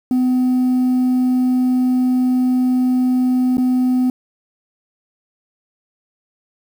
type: tone with dropouts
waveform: sine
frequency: 253 Hz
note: B3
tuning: 42 cents sharp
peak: -10 dBFS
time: 0.11-4.1 s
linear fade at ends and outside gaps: 2 ms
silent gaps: 3.571-3.581 s
effects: tanh soft clip ceiling -12 dBFS + 7-bit